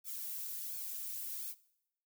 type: noise with flanger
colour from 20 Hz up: violet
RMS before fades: -42 dBFS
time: 0.04-1.55 s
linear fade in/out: 50 ms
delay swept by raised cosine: 1 to 2.9 ms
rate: 1.4 Hz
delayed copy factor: -0.8
effects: noise-tail reverb RT60 0.8 s tail -20 dB re dry